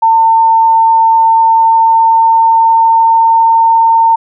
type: tone with pitch glide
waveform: sine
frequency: 902 to 908.8 Hz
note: A5 to A#5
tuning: +43 to -44 cents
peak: -4 dBFS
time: 0.02-4.16 s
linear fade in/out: 10 ms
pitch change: +13 cents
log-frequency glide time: 1.27-3.66 s
effects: none